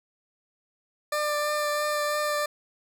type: tone with vibrato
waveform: 20% pulse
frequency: 595 Hz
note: D5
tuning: 22 cents sharp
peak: -20 dBFS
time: 1.12-2.46 s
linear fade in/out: 5 ms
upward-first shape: triangle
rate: 3 Hz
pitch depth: 15 cents each way
effects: none